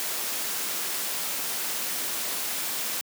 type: noise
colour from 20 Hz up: white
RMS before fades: -30 dBFS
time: 0-3.01 s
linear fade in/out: 0 ms
effects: high-pass 200 Hz 12 dB/octave